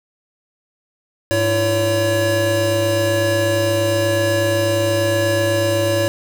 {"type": "tone cluster", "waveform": "square", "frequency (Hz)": [103.3, 338.2, 564], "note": ["G#2", "E4", "C#5"], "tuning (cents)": [-9, 44, 30], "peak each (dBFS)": [-22, -23, -18], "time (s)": [1.31, 6.08], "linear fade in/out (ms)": 0, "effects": []}